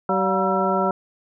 harmonic tone with a mistuned harmonic, 191.2 Hz, G3, 43 cents flat, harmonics 1 / 2 / 3 / 4 / 5 / 7, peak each -25 / -25 / -25 / -25 / -25 / -25 dBFS, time 0.09-0.91 s, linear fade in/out 2 ms, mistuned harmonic 4, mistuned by -110 cents, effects none

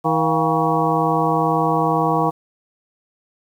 harmonic tone with a mistuned harmonic, 160 Hz, D#3, 49 cents sharp, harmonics 1 / 2 / 3 / 4 / 5 / 6 / 7, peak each -23 / -23 / -23 / -23 / -23 / -23 / -23 dBFS, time 0.04-2.31 s, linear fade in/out 20 ms, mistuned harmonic 4, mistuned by +150 cents, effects 8-bit

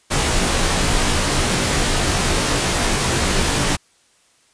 pink noise with comb filter, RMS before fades -18 dBFS, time 0.1-3.77 s, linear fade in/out 20 ms, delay 19 ms, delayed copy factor -0.95, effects white hiss -57 dBFS RMS until 4.53 s + resampled to 22050 Hz

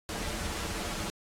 pink noise with comb filter, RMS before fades -35 dBFS, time 0.09-1.1 s, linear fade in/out 0 ms, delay 7.7 ms, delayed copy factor -0.65, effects low-pass 10000 Hz 12 dB/octave + AAC 64 kbps

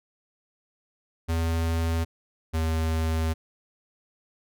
square tone pair in turn, 82.4 / 80.47 Hz, E2 / E2, 0 / -41 cents, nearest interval unison, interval 41 cents, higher first, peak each -24 dBFS, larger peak neither, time 1.28-2.05 / 2.53-3.34 s, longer second, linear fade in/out 20 ms, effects none

